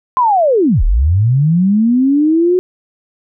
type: linear two-way sweep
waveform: sine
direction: down then up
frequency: 1046.5 to 31.64 to 370.2 Hz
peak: -8 dBFS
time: 0.17-2.59 s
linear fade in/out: 0 ms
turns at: 0.83 s
effects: none